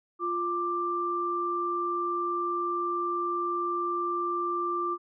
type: tone pair together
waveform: sine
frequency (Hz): 349.4 / 1180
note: F4 / D6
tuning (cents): +1 / +8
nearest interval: octave + major sixth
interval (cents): 2107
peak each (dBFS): -32 / -28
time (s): 0.19-4.98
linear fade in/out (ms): 50
effects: none